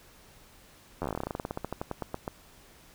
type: slowing click train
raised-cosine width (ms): 1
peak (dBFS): -18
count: 26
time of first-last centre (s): 1.02-2.279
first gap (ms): 11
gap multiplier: 1.11
effects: pink hiss -56 dBFS RMS until 2.94 s